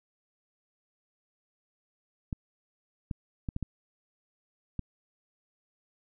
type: clicks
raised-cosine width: 5 ms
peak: -20 dBFS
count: 6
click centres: 2.328 / 3.112 / 3.488 / 3.564 / 3.627 / 4.793 s
effects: none